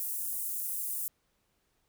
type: high-pass noise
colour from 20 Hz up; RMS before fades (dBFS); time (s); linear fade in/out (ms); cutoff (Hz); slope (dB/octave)
pink; -35; 0-1.08; 0; 9900; 24
effects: pink hiss -75 dBFS RMS until 1.88 s